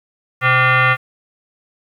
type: tone with frequency modulation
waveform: sine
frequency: 127 Hz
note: B2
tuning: 49 cents sharp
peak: -10 dBFS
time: 0.41-0.97 s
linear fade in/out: 50 ms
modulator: 646 Hz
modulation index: 3.4
effects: 8-bit